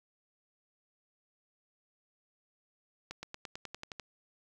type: accelerating click train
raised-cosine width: 0.2 ms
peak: -24 dBFS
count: 10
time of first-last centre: 3.11-3.997 s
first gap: 120 ms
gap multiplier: 0.95
effects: 10-bit